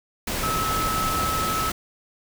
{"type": "tone in noise", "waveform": "sine", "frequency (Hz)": 1299, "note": "E6", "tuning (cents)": -26, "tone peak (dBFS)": -24, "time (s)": [0.43, 1.7], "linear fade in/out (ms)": 5, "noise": "pink", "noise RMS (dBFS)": -27, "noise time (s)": [0.27, 1.72], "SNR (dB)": 0, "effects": []}